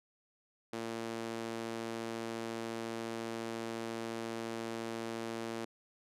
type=tone with high-pass filter; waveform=sawtooth; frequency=114.3 Hz; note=A#2; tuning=34 cents flat; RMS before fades=-40 dBFS; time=0.73-5.65 s; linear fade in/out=0 ms; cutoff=300 Hz; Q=1.4; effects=low-pass 10000 Hz 12 dB/octave